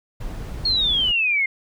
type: noise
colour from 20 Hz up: brown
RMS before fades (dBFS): -31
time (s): 0.2-1.12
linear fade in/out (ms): 10
type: exponential sweep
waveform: sine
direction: down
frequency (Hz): 4348 to 2100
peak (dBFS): -17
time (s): 0.65-1.46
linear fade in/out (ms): 5
effects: none